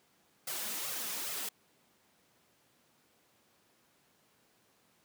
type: noise with flanger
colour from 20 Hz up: white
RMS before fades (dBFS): -38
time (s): 0.47-1.49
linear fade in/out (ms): 5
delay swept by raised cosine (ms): 1.5 to 4.9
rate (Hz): 2.4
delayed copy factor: +0.75
effects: pink hiss -69 dBFS RMS until 5.04 s + high-pass 150 Hz 12 dB/octave